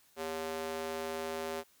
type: tone with high-pass filter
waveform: square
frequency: 80.1 Hz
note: E2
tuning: 49 cents flat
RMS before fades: -38 dBFS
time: 0.16-1.64 s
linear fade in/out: 50 ms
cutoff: 440 Hz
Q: 1.7
effects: white hiss -66 dBFS RMS until 1.8 s